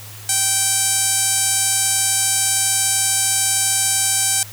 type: tone with band-pass filter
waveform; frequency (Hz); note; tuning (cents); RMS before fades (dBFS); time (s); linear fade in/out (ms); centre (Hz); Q
sawtooth; 779; G5; -11; -18; 0.29-4.43; 2; 8700; 2.5
effects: added 104 Hz sine -37 dBFS peak until 4.52 s + white hiss -38 dBFS RMS until 4.52 s